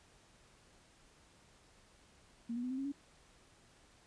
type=tone with pitch steps; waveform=sine; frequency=233.1 / 242.2 / 251.6 / 261.3 / 271.5 / 282 Hz; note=A#3 / B3 / B3 / C4 / C#4 / C#4; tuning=0 / -34 / +32 / -2 / -36 / +30 cents; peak=-36 dBFS; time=2.49-2.922 s; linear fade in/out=10 ms; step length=72 ms; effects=pink hiss -65 dBFS RMS until 4.06 s + resampled to 22050 Hz